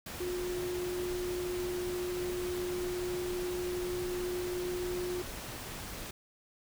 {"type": "tone in noise", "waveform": "sine", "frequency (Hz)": 358.8, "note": "F4", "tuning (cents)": 47, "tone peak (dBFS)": -33, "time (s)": [0.2, 5.22], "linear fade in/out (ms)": 5, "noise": "pink", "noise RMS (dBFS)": -42, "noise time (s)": [0.06, 6.11], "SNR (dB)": 6, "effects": []}